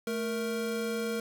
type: tone pair together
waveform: square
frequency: 219.3 / 466.2 Hz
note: A3 / A#4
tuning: -6 / 0 cents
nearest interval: octave + minor second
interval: 1306 cents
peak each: -35 / -33 dBFS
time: 0.07-1.2 s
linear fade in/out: 2 ms
effects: none